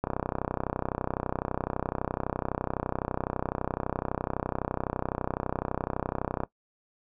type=click train; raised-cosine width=1 ms; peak=-14 dBFS; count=205; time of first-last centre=0.04-6.435 s; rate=31.9 Hz; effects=noise-tail reverb RT60 0.1 s tail -18 dB re dry